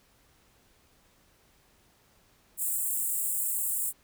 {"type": "high-pass noise", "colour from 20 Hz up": "pink", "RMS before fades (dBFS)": -30, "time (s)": [2.57, 3.93], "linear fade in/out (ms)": 50, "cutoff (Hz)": 7500, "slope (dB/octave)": 96, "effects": ["pink hiss -64 dBFS RMS until 4.03 s"]}